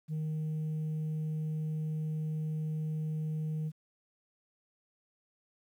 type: tone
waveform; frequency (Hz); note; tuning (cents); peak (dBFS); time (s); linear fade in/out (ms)
sine; 155.56; D#3; 0; -29; 0.08-3.72; 50
effects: tanh soft clip ceiling -31 dBFS + 11-bit